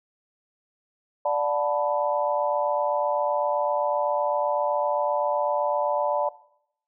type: chord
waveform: sine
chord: B minor seventh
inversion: first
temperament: equal with one note detuned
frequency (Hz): 587.3 / 721.4 / 880 / 987.8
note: D5 / F#5 / A5 / B5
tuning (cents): 0 / -44 / 0 / 0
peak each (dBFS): -24 / -30 / -27 / -29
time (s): 1.25-6.29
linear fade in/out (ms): 5
effects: noise-tail reverb RT60 0.7 s tail -19 dB re dry